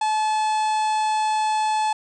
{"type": "harmonic tone", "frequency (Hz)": 863, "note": "A5", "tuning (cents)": -34, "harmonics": [1, 2, 3, 4, 5, 6, 7, 8, 9, 10], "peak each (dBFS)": [-19, -37, -35, -38, -38, -46, -47, -46, -42, -42], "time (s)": [0.01, 1.93], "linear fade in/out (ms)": 5, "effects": []}